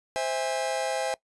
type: chord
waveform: 45% pulse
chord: C augmented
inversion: none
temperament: just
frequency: 523.3 / 654.1 / 817.6 Hz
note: C5 / E5 / G#5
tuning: 0 / -14 / -27 cents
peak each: -31 dBFS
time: 0.16-1.14 s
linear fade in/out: 0 ms
effects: noise-tail reverb RT60 0.1 s tail -21 dB re dry + resampled to 24000 Hz